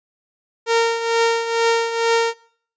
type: tone with tremolo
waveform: sawtooth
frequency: 460.3 Hz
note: A#4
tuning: 22 cents flat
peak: -9 dBFS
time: 0.66-2.34 s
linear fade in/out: 50 ms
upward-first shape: triangle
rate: 2.2 Hz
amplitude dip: 70%
effects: noise-tail reverb RT60 0.5 s tail -19 dB re dry + resampled to 16000 Hz